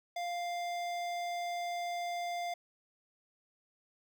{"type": "tone with notch filter", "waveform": "square", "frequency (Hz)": 698.5, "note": "F5", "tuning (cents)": 0, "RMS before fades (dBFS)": -37, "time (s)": [0.16, 2.54], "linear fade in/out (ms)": 5, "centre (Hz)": 11000, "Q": 0.75, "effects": []}